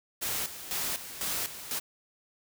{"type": "noise with tremolo", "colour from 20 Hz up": "white", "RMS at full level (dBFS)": -32, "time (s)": [0.21, 1.8], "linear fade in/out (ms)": 20, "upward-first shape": "square", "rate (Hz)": 2, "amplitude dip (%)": 70, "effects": []}